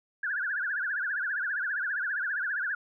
sine tone with vibrato, 1568 Hz, G6, in tune, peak -28 dBFS, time 0.23-2.75 s, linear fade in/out 5 ms, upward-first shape triangle, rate 15 Hz, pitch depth 210 cents each way, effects none

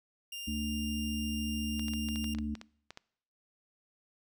sawtooth tone, 2800 Hz, F7, 4 cents sharp, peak -36 dBFS, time 0.32-2.34 s, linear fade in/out 5 ms
harmonic tone, 74 Hz, D2, 14 cents sharp, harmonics 1 / 3 / 4, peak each -38 / -35 / -42 dBFS, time 0.47-2.55 s, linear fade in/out 10 ms
clicks, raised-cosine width 0.2 ms, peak -27 dBFS, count 12, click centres 1.795 / 1.883 / 1.936 / 2.087 / 2.159 / 2.243 / 2.349 / 2.386 / 2.553 / 2.614 / 2.906 / 2.974 s
effects noise-tail reverb RT60 0.7 s tail -23 dB re dry

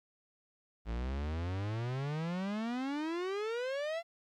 45% pulse exponential sweep, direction up, 54.1 to 690 Hz, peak -34 dBFS, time 0.85-4.03 s, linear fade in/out 50 ms, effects low-pass 4000 Hz 12 dB/octave + 12-bit

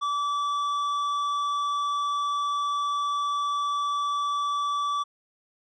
triangle tone with tanh clipping, 1155 Hz, D6, 29 cents flat, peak -26 dBFS, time 0.01-5.04 s, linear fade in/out 20 ms, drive 13 dB, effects none

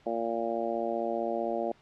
harmonic tone, 115.5 Hz, A#2, 16 cents flat, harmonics 2 / 3 / 4 / 5 / 6 / 7, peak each -38 / -35 / -37 / -33 / -34 / -40 dBFS, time 0.06-1.72 s, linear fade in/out 5 ms, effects pink hiss -61 dBFS RMS until 1.81 s + low-pass 4000 Hz 12 dB/octave

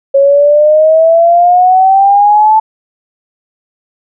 sine exponential sweep, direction up, 547 to 880 Hz, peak -3 dBFS, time 0.14-2.6 s, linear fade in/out 10 ms, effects none

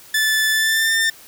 sawtooth tone with pitch glide, 1749 to 1799.2 Hz, A6 to A6, -11 to +38 cents, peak -12 dBFS, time 0.14-1.1 s, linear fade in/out 5 ms, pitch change +49 cents, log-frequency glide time 0.53-0.93 s, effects white hiss -44 dBFS RMS until 1.27 s

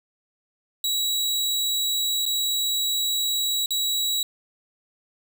sawtooth tone with dropouts, 3887 Hz, B7, 28 cents flat, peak -19 dBFS, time 0.84-4.23 s, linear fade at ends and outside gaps 2 ms, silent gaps 2.255-2.262 / 3.66-3.706 s, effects none

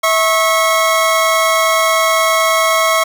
25% pulse tone pair together, 650.5 / 1094 Hz, E5 / C#6, -23 / -23 cents, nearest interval major sixth, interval 900 cents, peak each -10 dBFS, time 0.03-3.04 s, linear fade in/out 10 ms, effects none

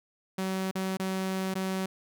sawtooth tone with dropouts, 189.4 Hz, F#3, 41 cents sharp, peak -25 dBFS, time 0.38-1.86 s, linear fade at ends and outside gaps 5 ms, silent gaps 0.712-0.753 / 0.971-0.996 / 1.541-1.553 s, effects none

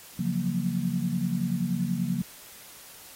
sine chord, Gb major seventh, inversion second, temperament equal, 138.59 / 174.61 / 185 / 233.1 Hz, Db3 / F3 / Gb3 / Bb3, 0 / 0 / 0 / 0 cents, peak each -33 / -29 / -30 / -31 dBFS, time 0.19-2.22 s, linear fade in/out 5 ms, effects white hiss -48 dBFS RMS until 3.15 s + AAC 48 kbps

